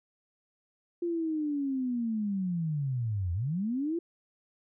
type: linear two-way sweep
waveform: sine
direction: down then up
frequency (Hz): 349.2 to 82.9 to 349.2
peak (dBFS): -28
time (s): 1.02-3.99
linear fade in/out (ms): 5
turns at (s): 3.33
effects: none